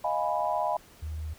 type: chord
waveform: sine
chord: F half-diminished seventh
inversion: third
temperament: equal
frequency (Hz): 622.3 / 698.5 / 830.6 / 987.8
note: Eb5 / F5 / Ab5 / Cb6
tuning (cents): 0 / 0 / 0 / 0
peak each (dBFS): -31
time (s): 0.04-0.77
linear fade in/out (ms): 5
type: tone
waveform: sine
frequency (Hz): 77.78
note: D#2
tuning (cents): 0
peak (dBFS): -32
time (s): 1.02-1.34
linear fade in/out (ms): 10
effects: pink hiss -55 dBFS RMS until 1.38 s